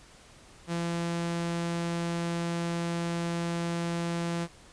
sawtooth tone, 170 Hz, F3, 46 cents flat, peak -25 dBFS, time 0.67-4.48 s, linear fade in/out 50 ms, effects pink hiss -54 dBFS RMS until 4.72 s + resampled to 22050 Hz

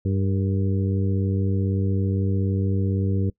harmonic tone with a mistuned harmonic, 97.6 Hz, G2, 7 cents flat, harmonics 1 / 2 / 3 / 4 / 5, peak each -21 / -27 / -31 / -33 / -35 dBFS, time 0.05-3.3 s, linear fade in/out 5 ms, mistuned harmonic 5, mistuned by -49 cents, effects noise-tail reverb RT60 0.1 s tail -23 dB re dry

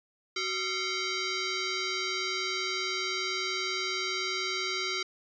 sine tone with frequency modulation, 1244.5 Hz, D#6, in tune, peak -29 dBFS, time 0.36-5.03 s, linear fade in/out 5 ms, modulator 870 Hz, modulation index 5.1, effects resampled to 16000 Hz

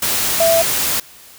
sine tone in noise, 663 Hz, E5, 10 cents sharp, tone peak -11 dBFS, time 0.4-0.62 s, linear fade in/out 5 ms, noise white, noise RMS -18 dBFS, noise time 0.02-1 s, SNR +4 dB, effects white hiss -42 dBFS RMS until 1.38 s

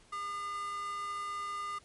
square tone with high-pass filter, 405 Hz, G#4, 43 cents flat, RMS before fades -38 dBFS, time 0.12-1.79 s, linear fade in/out 10 ms, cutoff 1300 Hz, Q 5.4, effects pink hiss -62 dBFS RMS until 1.84 s + MP3 48 kbps

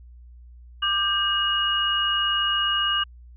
sine tone cluster, 1189 / 1584 / 2881 Hz, D6 / G6 / F#7, +21 / +18 / -47 cents, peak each -26 / -28 / -22 dBFS, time 0.82-3.04 s, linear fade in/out 10 ms, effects added 60 Hz sine -43 dBFS peak until 3.36 s

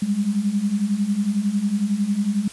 sine beating tone pair, 196 / 207 Hz, G3 / G#3, 0 / -5 cents, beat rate 11 Hz, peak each -24 / -20 dBFS, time 0.02-2.48 s, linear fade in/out 5 ms, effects white hiss -41 dBFS RMS until 2.52 s + resampled to 24000 Hz

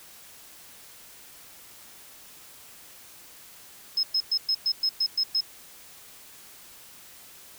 sine tone bursts, 5160 Hz, E8, 38 cents flat, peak -21 dBFS, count 9, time 3.97-5.408 s, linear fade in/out 5 ms, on 62 ms, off 110 ms, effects white hiss -49 dBFS RMS until 7.58 s

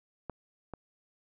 clicks, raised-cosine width 1 ms, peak -23 / -26 dBFS, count 2, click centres 0.297 / 0.737 s, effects none

